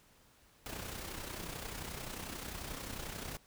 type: noise with amplitude modulation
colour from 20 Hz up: pink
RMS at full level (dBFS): -41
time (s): 0.66-3.37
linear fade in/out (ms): 0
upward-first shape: sine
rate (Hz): 31.3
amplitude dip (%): 55
effects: pink hiss -65 dBFS RMS until 3.46 s